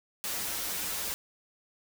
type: noise with comb filter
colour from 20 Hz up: white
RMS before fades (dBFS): -34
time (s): 0.24-1.14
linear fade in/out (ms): 0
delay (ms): 7.9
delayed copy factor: -0.95
effects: none